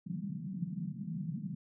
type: band-pass noise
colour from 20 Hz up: white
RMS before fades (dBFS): -39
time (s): 0.06-1.55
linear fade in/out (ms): 10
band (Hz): 150 to 200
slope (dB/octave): 48
effects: none